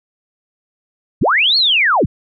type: linear two-way sweep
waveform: sine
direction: up then down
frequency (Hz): 38.89 to 4414 to 38.89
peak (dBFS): -10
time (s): 1.21-2.06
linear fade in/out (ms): 10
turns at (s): 1.57
effects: none